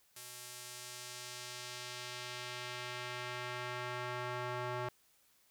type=tone with band-pass filter sweep; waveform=square; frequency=123.47 Hz; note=B2; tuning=in tune; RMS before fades=-43 dBFS; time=0.16-4.89 s; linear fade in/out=5 ms; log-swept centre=11000 to 1000 Hz; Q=0.78; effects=white hiss -70 dBFS RMS until 5.5 s